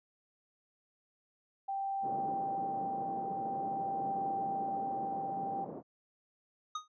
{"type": "tone with tremolo", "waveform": "sine", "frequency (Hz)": 784, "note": "G5", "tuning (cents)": 0, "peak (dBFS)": -32, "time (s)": [1.68, 5.65], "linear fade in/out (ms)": 10, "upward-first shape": "triangle", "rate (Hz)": 0.48, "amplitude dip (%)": 30}
{"type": "band-pass noise", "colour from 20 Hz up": "pink", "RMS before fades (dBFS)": -44, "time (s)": [2.01, 5.83], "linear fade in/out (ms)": 50, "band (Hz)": [170, 730], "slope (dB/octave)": 24}
{"type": "tone with exponential decay", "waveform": "square", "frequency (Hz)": 1244.5, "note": "D#6", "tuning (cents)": 0, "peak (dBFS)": -33, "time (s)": [6.75, 6.88], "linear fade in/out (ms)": 5, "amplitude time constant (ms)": 28}
{"effects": ["resampled to 16000 Hz"]}